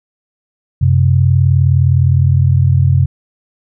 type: tone pair together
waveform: sine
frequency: 92.5 / 132.11 Hz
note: F#2 / C3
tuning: 0 / +17 cents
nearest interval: tritone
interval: 617 cents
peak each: -10 dBFS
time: 0.81-3.06 s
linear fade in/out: 10 ms
effects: none